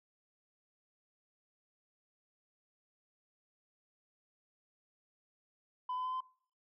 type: tone with pitch steps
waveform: sine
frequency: 1004 / 1012.2 / 1020.4 / 1028.7 Hz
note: B5 / B5 / C6 / C6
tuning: +28 / +42 / -44 / -30 cents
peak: -33 dBFS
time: 5.89-6.206 s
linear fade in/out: 5 ms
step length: 79 ms
effects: noise-tail reverb RT60 0.5 s tail -21 dB re dry + tanh soft clip ceiling -33 dBFS